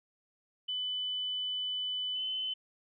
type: tone with pitch glide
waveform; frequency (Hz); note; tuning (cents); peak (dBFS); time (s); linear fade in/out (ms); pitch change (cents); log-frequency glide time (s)
sine; 3000 to 3038; F#7 to F#7; +23 to +45; -32; 0.68-2.54; 10; +22; 2.14-2.23
effects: none